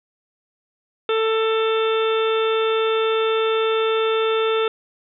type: harmonic tone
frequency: 444.1 Hz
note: A4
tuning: 16 cents sharp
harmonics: 1 / 2 / 3 / 4 / 5 / 6 / 7 / 8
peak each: -18 / -32 / -25 / -36 / -36 / -31 / -38 / -30 dBFS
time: 1.09-4.68 s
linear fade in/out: 2 ms
effects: none